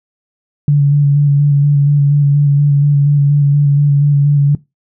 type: tone with vibrato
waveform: sine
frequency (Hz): 143.6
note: D3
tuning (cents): -39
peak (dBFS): -6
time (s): 0.68-4.55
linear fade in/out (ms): 2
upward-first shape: square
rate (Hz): 4.2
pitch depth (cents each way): 19
effects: noise-tail reverb RT60 0.2 s tail -20 dB re dry